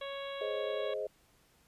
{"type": "harmonic tone", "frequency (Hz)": 554.4, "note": "C#5", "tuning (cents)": 0, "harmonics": [1, 2, 3, 4, 5, 6, 7], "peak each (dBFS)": [-40, -46, -50, -50, -52, -48, -52], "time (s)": [0.01, 0.94], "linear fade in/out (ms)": 5}
{"type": "chord", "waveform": "sine", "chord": "Ab major", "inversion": "none", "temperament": "equal with one note detuned", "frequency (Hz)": [419.9, 523.3, 622.3], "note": ["Ab4", "C5", "Eb5"], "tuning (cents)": [19, 0, 0], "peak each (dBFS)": -38, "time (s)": [0.41, 1.07], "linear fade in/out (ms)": 5}
{"effects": ["pink hiss -67 dBFS RMS until 1.67 s", "resampled to 32000 Hz"]}